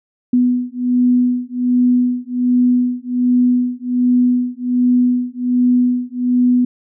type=beating tone pair; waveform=sine; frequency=246.9 / 248.2 Hz; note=B3 / B3; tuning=0 / +9 cents; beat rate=1.3 Hz; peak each=-15 dBFS; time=0.33-6.65 s; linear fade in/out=5 ms; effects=none